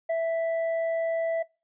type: tone with hard clipping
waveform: sine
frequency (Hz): 659.3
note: E5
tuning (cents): 0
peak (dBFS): -25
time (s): 0.09-1.43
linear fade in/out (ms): 10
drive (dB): 4
effects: noise-tail reverb RT60 0.3 s tail -24 dB re dry + resampled to 8000 Hz